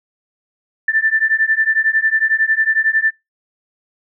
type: beating tone pair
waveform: sine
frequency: 1766 / 1777 Hz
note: A6 / A6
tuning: +6 / +17 cents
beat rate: 11 Hz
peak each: -16 dBFS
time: 0.88-3.11 s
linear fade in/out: 5 ms
effects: noise-tail reverb RT60 0.2 s tail -24 dB re dry